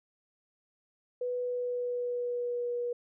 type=tone with pitch glide; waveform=sine; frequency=493.9 to 482.6 Hz; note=B4 to B4; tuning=0 to -40 cents; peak=-30 dBFS; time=1.21-2.93 s; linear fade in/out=5 ms; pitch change=-40 cents; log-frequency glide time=1.38-2.72 s; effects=none